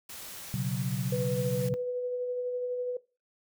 white noise, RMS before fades -43 dBFS, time 0.09-1.69 s, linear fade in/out 5 ms
sine chord, B suspended second, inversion none, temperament equal, 123.47 / 138.59 / 185 Hz, B2 / C#3 / F#3, 0 / 0 / 0 cents, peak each -33 / -32 / -33 dBFS, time 0.54-1.74 s, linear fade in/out 0 ms
sine tone with tremolo, 495.3 Hz, B4, 5 cents sharp, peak -28 dBFS, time 1.12-2.97 s, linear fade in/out 5 ms, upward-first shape sine, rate 12 Hz, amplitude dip 25%
effects noise-tail reverb RT60 0.3 s tail -20 dB re dry

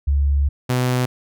sine / sawtooth tone pair in turn, 70.6 / 125.79 Hz, C#2 / B2, +32 / +32 cents, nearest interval minor seventh, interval 1000 cents, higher second, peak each -14 / -13 dBFS, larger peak second, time 0.07-0.49 / 0.69-1.06 s, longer first, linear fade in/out 10 ms, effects none

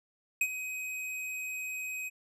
square tone with ADSR envelope, 2521 Hz, D#7, 22 cents sharp, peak -24 dBFS, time 0.41-2.1 s, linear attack 4 ms, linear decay 55 ms, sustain -12 dB, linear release 25 ms, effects resampled to 32000 Hz

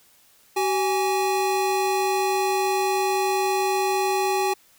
square tone pair together, 381.3 / 825 Hz, G4 / G#5, -48 / -12 cents, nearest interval octave + minor second, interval 1336 cents, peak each -24 dBFS, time 0.56-4.54 s, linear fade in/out 10 ms, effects white hiss -57 dBFS RMS until 4.78 s

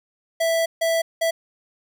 square tone bursts at uneven times, 659.3 Hz, E5, in tune, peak -19 dBFS, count 3, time 0.4-0.66 / 0.81-1.02 / 1.21-1.31 s, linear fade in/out 10 ms, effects none

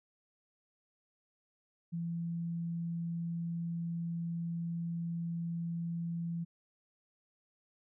sine tone, 168.7 Hz, E3, 40 cents sharp, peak -34 dBFS, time 1.92-6.45 s, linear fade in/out 20 ms, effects none

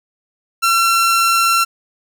sawtooth tone, 1356 Hz, E6, 49 cents sharp, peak -8 dBFS, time 0.62-1.65 s, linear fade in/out 20 ms, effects none

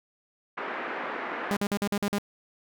white band-pass noise, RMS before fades -34 dBFS, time 0.57-1.57 s, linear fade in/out 10 ms, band 240 to 1900 Hz, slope 24 dB/octave
sawtooth tone bursts, 202.9 Hz, G#3, 40 cents flat, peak -21 dBFS, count 7, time 1.51-2.184 s, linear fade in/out 0 ms, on 56 ms, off 47 ms
effects none

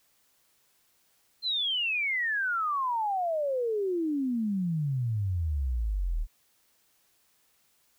sine exponential sweep, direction down, 4186 to 36.31 Hz, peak -26 dBFS, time 1.42-6.27 s, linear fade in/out 50 ms, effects white hiss -68 dBFS RMS until 7.98 s

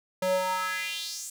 square tone with high-pass filter sweep, 185 Hz, F#3, in tune, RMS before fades -30 dBFS, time 0.22-1.3 s, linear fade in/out 5 ms, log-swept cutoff 400 to 8100 Hz, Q 3.4, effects none

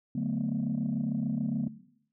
sine chord, B minor seventh, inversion first, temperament equal, 146.83 / 185 / 220 / 246.9 Hz, D3 / F#3 / A3 / B3, 0 / 0 / 0 / 0 cents, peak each -33 / -34 / -32 / -32 dBFS, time 0.15-1.68 s, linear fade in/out 5 ms, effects noise-tail reverb RT60 0.7 s tail -17 dB re dry + tanh soft clip ceiling -22 dBFS

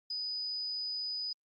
sine tone, 4978 Hz, D#8, in tune, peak -34 dBFS, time 0.1-1.33 s, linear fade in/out 5 ms, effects Opus 32 kbps

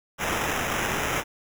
white noise with sample-and-hold, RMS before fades -27 dBFS, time 0.18-1.24 s, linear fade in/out 50 ms, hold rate 4410 Hz, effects none

